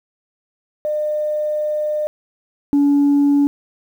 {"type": "tone pair in turn", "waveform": "sine", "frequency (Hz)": [604, 285.1], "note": ["D5", "C#4"], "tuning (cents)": [48, 49], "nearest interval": "octave + minor second", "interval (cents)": 1299, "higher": "first", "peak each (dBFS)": [-17, -9], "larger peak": "second", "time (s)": [[0.85, 2.07], [2.73, 3.47]], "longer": "first", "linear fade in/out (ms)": 0, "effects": ["tanh soft clip ceiling -9 dBFS", "8-bit"]}